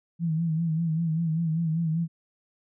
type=tone with vibrato; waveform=sine; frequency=163 Hz; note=E3; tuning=19 cents flat; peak=-23 dBFS; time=0.19-2.08 s; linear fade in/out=50 ms; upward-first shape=sine; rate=5.1 Hz; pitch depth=69 cents each way; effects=none